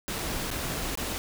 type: noise with dropouts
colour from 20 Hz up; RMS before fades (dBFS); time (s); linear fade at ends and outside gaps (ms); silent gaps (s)
pink; -32; 0.08-1.18; 0; 0.184-0.187 / 0.504-0.513 / 0.954-0.974
effects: none